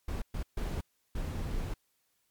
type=noise bursts at uneven times; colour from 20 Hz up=brown; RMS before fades=-34 dBFS; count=4; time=0.08-0.22 / 0.34-0.43 / 0.57-0.81 / 1.15-1.74 s; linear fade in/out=5 ms; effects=white hiss -75 dBFS RMS until 2.3 s + MP3 96 kbps